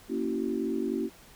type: chord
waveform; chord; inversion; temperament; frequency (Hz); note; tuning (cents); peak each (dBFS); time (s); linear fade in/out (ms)
sine; F# dominant seventh; first; equal with one note detuned; 233.1 / 277.2 / 329.6 / 379.5; A#3 / C#4 / E4 / F#4; 0 / 0 / 0 / +44; -33; 0.08-1.1; 50
effects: pink hiss -54 dBFS RMS until 1.35 s